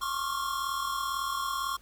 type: tone cluster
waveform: square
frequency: 1077 / 1115 / 1159 / 1390 Hz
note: C6 / C#6 / D6 / F6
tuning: +50 / +10 / -23 / -9 cents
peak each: -33 / -38 / -39 / -39 dBFS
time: 0.01-1.77 s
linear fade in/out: 10 ms
effects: added 50 Hz sine -54 dBFS peak until 1.81 s + pink hiss -60 dBFS RMS until 1.81 s